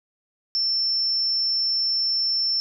sine tone, 5370 Hz, E8, 31 cents sharp, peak -20 dBFS, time 0.55-2.6 s, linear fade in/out 0 ms, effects none

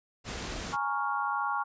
pink noise, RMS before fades -37 dBFS, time 0.24-0.77 s, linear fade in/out 50 ms
sine chord, Bb minor seventh, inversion third, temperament equal, 830.6 / 932.3 / 1108.7 / 1396.9 Hz, Ab5 / Bb5 / Db6 / F6, 0 / 0 / 0 / 0 cents, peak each -33 / -36 / -32 / -34 dBFS, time 0.72-1.64 s, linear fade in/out 20 ms
effects resampled to 16000 Hz

